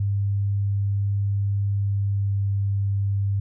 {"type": "tone with pitch glide", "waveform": "sine", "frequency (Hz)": [100.1, 99.41], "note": ["G2", "G2"], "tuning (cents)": [37, 25], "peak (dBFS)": -20, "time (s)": [0, 3.4], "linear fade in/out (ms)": 5, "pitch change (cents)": -12, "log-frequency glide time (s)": [1.86, 2.36], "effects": []}